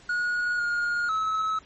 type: tone with pitch steps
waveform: triangle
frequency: 1449 / 1425 / 1293 Hz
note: F#6 / F6 / E6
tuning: -37 / +34 / -34 cents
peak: -22 dBFS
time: 0.09-1.59 s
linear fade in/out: 5 ms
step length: 500 ms
effects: pink hiss -53 dBFS RMS until 1.65 s + MP3 32 kbps